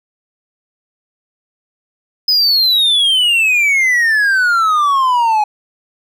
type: exponential sweep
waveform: triangle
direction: down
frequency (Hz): 5080 to 830.6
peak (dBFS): -8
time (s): 2.28-5.44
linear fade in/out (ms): 5
effects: none